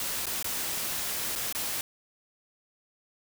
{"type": "noise with dropouts", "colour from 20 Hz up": "white", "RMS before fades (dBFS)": -32, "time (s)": [0, 1.81], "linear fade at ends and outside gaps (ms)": 1, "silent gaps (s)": [[0.257, 0.267], [0.427, 0.444], [1.354, 1.359], [1.526, 1.549]], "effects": []}